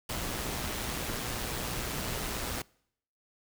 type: noise with amplitude modulation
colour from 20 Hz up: pink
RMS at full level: -33 dBFS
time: 0.09-2.62 s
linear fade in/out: 5 ms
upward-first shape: sine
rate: 120 Hz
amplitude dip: 45%
effects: noise-tail reverb RT60 0.7 s tail -25 dB re dry